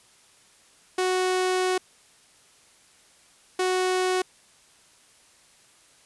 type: tone bursts at uneven times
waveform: sawtooth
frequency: 369.4 Hz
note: F#4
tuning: 3 cents flat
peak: -18 dBFS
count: 2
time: 0.98-1.78 / 3.59-4.22 s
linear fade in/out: 5 ms
effects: white hiss -57 dBFS RMS until 6.05 s + resampled to 24000 Hz